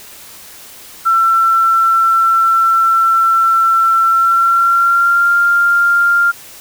sine tone with pitch glide, 1345 to 1395.7 Hz, E6 to F6, +34 to -2 cents, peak -8 dBFS, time 1.05-6.32 s, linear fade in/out 20 ms, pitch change +64 cents, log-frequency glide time 4.06-5.36 s, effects white hiss -36 dBFS RMS until 6.6 s

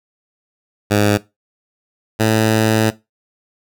10% pulse tone pair in turn, 103.83 / 110 Hz, G#2 / A2, 0 / 0 cents, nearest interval minor second, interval 100 cents, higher second, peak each -4 dBFS, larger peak neither, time 0.9-1.18 / 2.19-2.91 s, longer second, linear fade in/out 20 ms, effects noise-tail reverb RT60 0.2 s tail -17 dB re dry

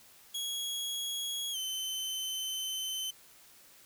sawtooth tone with pitch glide, 3322 to 3064 Hz, G#7 to G7, 0 to -40 cents, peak -31 dBFS, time 0.34-3.11 s, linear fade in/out 10 ms, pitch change -140 cents, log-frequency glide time 1.52-1.57 s, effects white hiss -58 dBFS RMS until 3.85 s

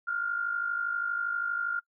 sine tone pair together, 1396.9 / 1449.4 Hz, F6 / F#6, 0 / -36 cents, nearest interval minor second, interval 64 cents, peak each -29 / -35 dBFS, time 0.07-1.8 s, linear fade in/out 10 ms, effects noise-tail reverb RT60 0.1 s tail -24 dB re dry

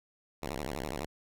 5% pulse tone with vibrato, 69.3 Hz, C#2, in tune, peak -24 dBFS, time 0.42-1.06 s, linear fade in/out 10 ms, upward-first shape square, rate 12 Hz, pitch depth 210 cents each way, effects none

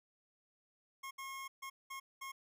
25% pulse tone bursts at uneven times, 1080 Hz, C#6, 45 cents flat, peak -40 dBFS, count 5, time 1.03-1.11 / 1.18-1.48 / 1.62-1.7 / 1.9-2 / 2.21-2.32 s, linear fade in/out 10 ms, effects none

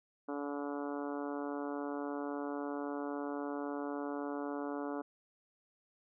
harmonic tone, 143.7 Hz, D3, 37 cents flat, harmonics 2 / 3 / 4 / 5 / 6 / 7 / 8 / 9 / 10, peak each -39 / -43 / -45 / -47 / -49 / -50 / -51 / -52 / -53 dBFS, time 0.28-5.02 s, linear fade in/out 10 ms, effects none

